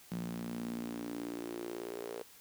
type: tone with high-pass filter sweep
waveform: sawtooth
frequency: 58.27 Hz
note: A#1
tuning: in tune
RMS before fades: -41 dBFS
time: 0.11-2.23 s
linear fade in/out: 5 ms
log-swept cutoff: 180 to 450 Hz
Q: 5.5
effects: white hiss -58 dBFS RMS until 2.4 s